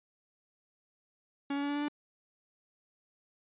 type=tone with pitch steps; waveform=45% pulse; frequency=280.7 / 283.3 / 285.9 / 288.6 / 291.3 / 294 Hz; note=C#4 / C#4 / D4 / D4 / D4 / D4; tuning=+22 / +38 / -46 / -30 / -14 / +2 cents; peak=-31 dBFS; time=1.5-1.884 s; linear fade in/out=5 ms; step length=64 ms; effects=resampled to 8000 Hz